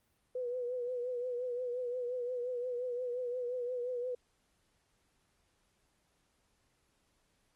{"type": "tone with vibrato", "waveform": "sine", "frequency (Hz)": 493.9, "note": "B4", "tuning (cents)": 0, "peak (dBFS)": -34, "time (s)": [0.35, 4.15], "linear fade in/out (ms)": 5, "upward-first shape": "triangle", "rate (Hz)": 5.7, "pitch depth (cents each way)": 63, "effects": ["pink hiss -75 dBFS RMS until 7.55 s", "Opus 32 kbps"]}